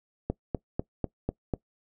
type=click train; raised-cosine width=2 ms; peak=-14 dBFS; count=6; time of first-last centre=0.3-1.538 s; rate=4.04 Hz; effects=noise-tail reverb RT60 0.1 s tail -21 dB re dry